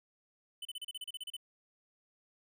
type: tone bursts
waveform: square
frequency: 3016 Hz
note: F#7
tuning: 32 cents sharp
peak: -40 dBFS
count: 12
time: 0.62-1.367 s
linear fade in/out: 5 ms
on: 32 ms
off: 33 ms
effects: none